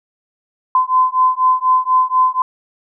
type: beating tone pair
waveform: sine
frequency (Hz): 1022 / 1026.1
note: C6 / C6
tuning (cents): -41 / -34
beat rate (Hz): 4.1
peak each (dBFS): -14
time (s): 0.75-2.42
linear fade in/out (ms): 2
effects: none